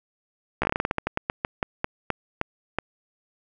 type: slowing click train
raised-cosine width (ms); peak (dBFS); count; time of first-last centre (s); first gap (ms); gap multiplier
0.5; -8; 20; 0.62-2.786; 14; 1.2
effects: none